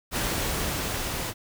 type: noise with level ramp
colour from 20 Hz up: pink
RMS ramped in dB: -27 to -31 dBFS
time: 0.11-1.34 s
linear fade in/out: 50 ms
effects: none